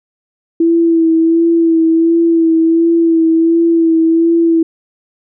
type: tone with vibrato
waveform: sine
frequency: 330 Hz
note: E4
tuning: 2 cents sharp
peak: -7 dBFS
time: 0.6-4.63 s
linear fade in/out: 5 ms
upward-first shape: sine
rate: 1.4 Hz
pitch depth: 28 cents each way
effects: none